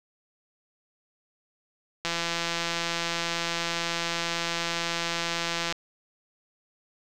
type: click train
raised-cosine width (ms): 0.2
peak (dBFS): -11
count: 622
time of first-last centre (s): 2.05-5.725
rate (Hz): 169
effects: none